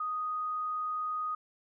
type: tone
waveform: sine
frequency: 1244.5 Hz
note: D#6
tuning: in tune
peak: -31 dBFS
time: 0-1.35 s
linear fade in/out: 5 ms
effects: none